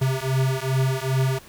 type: beating tone pair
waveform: square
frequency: 130.81 / 133.31 Hz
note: C3 / C3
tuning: 0 / +33 cents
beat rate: 2.5 Hz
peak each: -24 dBFS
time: 0.01-1.39 s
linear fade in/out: 10 ms
effects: pink hiss -47 dBFS RMS until 1.48 s